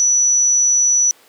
sine tone, 5920 Hz, F#8, in tune, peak -11 dBFS, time 0-1.11 s, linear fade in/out 0 ms, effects pink hiss -49 dBFS RMS until 1.28 s + high-pass 400 Hz 12 dB/octave

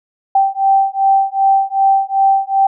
sine beating tone pair, 779 / 781.6 Hz, G5 / G5, -11 / -5 cents, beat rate 2.6 Hz, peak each -13 dBFS, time 0.35-2.67 s, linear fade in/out 5 ms, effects none

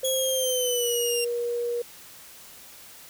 sine tone with pitch glide, 523.3 to 477.1 Hz, C5 to A#4, 0 to +40 cents, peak -25 dBFS, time 0.03-1.82 s, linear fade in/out 5 ms, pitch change -160 cents, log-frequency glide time 0.34-0.87 s
15% pulse linear sweep, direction down, 3342 to 2765 Hz, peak -19 dBFS, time 0.04-1.25 s, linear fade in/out 10 ms
effects white hiss -47 dBFS RMS until 3.09 s

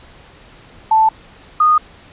sine tone pair in turn, 880 / 1232.4 Hz, A5 / D#6, 0 / -17 cents, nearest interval tritone, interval 583 cents, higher second, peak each -8 dBFS, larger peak neither, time 0.91-1.09 / 1.6-1.78 s, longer neither, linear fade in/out 5 ms, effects pink hiss -43 dBFS RMS until 2.12 s + resampled to 8000 Hz

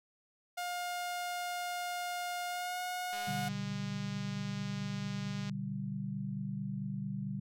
sawtooth tone with pitch glide, 710 to 723.7 Hz, F5 to F#5, +28 to -39 cents, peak -32 dBFS, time 0.57-3.49 s, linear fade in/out 10 ms, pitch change +33 cents, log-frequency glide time 2.47-2.8 s
click train, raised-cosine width 0.2 ms, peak -30 dBFS, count 486, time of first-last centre 3.13-5.496 s, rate 205 Hz
sine chord, G major, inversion first, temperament just, 122.5 / 147 / 196 Hz, B2 / D3 / G3, -14 / +2 / 0 cents, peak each -42 / -40 / -38 dBFS, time 3.27-7.4 s, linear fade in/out 10 ms
effects none

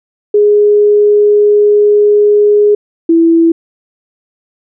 sine tone pair in turn, 415.3 / 331.2 Hz, G#4 / E4, 0 / +8 cents, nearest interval major third, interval 392 cents, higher first, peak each -4 dBFS, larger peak neither, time 0.34-2.75 / 3.09-3.52 s, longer first, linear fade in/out 5 ms, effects none

